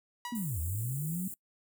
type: tone with exponential decay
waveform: sawtooth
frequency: 970 Hz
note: B5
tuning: 31 cents flat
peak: -31 dBFS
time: 0.25-0.53 s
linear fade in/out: 1 ms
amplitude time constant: 59 ms
type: linear two-way sweep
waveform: sine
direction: down then up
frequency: 246.9 to 75 to 193.1 Hz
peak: -32 dBFS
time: 0.32-1.28 s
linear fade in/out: 5 ms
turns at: 0.6 s
type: band-stop noise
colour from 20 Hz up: white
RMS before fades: -42 dBFS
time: 0.35-1.34 s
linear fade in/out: 2 ms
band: 390 to 7200 Hz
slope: 96 dB/octave
effects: noise-tail reverb RT60 0.1 s tail -23 dB re dry